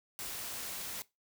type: noise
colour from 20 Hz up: white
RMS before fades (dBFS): -41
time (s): 0.19-1.02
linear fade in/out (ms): 0
effects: noise-tail reverb RT60 0.2 s tail -19 dB re dry